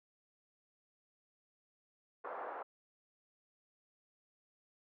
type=band-pass noise; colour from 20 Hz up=pink; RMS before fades=-44 dBFS; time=2.24-2.63 s; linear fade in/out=10 ms; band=500 to 1300 Hz; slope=24 dB/octave; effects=none